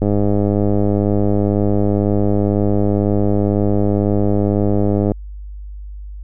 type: click train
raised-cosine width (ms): 2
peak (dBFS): -4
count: 521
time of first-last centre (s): 0.02-5.118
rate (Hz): 102
effects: added 50 Hz sine -28 dBFS peak until 6.23 s